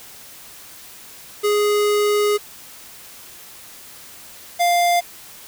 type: tone pair in turn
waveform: square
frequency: 415.3 / 698.4 Hz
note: G#4 / F5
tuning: 0 / 0 cents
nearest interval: major sixth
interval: 900 cents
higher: second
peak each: -16 / -15 dBFS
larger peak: second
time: 1.43-2.38 / 4.59-5.01 s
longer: first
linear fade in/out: 20 ms
effects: white hiss -41 dBFS RMS until 5.47 s